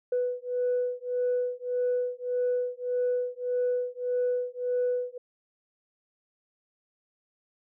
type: beating tone pair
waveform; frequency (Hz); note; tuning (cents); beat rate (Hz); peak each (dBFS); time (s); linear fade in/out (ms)
sine; 493.9 / 495.6; B4 / B4; 0 / +6; 1.7; -28; 0.12-5.18; 5
effects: tanh soft clip ceiling -20 dBFS